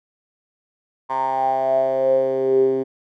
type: tone with band-pass filter sweep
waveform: 10% pulse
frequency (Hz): 132.6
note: C3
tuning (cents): +23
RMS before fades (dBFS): -19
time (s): 1.09-2.84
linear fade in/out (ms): 20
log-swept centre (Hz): 1000 to 340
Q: 9.9
effects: none